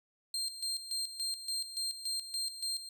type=tone with tremolo; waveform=30% pulse; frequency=4183 Hz; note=C8; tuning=1 cent flat; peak=-30 dBFS; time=0.34-2.89 s; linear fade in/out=2 ms; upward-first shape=square; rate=3.5 Hz; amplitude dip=70%; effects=none